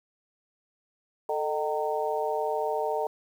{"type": "harmonic tone with a mistuned harmonic", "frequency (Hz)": 153.3, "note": "D#3", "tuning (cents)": -25, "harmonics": [3, 4, 5, 6], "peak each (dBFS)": [-30, -31, -32, -33], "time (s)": [1.29, 3.07], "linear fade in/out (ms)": 2, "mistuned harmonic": 3, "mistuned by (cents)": -69, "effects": ["9-bit"]}